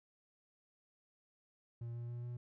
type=tone with pitch steps; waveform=triangle; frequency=117.7 / 118.86 / 120.03 / 121.22 Hz; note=A#2 / A#2 / B2 / B2; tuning=+17 / +34 / -49 / -32 cents; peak=-39 dBFS; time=1.81-2.37 s; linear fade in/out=5 ms; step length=140 ms; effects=none